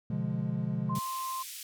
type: chord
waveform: triangle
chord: B diminished seventh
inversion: none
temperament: equal with one note detuned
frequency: 126.43 / 146.83 / 174.61 / 207.7 Hz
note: B2 / D3 / F3 / Ab3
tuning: +41 / 0 / 0 / 0 cents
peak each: -33 dBFS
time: 0.1-0.99 s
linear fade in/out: 5 ms
type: tone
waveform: sine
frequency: 1046.5 Hz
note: C6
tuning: in tune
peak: -33 dBFS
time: 0.89-1.43 s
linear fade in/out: 10 ms
type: band-pass noise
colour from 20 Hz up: white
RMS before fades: -43 dBFS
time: 0.95-1.63 s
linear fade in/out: 2 ms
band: 2200 to 15000 Hz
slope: 24 dB/octave
effects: none